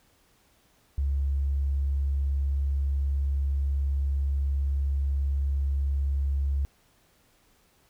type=tone with tanh clipping; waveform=triangle; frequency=69.3 Hz; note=C#2; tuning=in tune; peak=-23 dBFS; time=0.98-6.65 s; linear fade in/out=0 ms; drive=3 dB; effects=pink hiss -64 dBFS RMS until 7.89 s